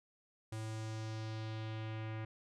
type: tone with low-pass filter sweep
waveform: square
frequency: 110 Hz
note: A2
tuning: in tune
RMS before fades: -42 dBFS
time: 0.52-2.25 s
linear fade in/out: 5 ms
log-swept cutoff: 9200 to 2200 Hz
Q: 1.7
effects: none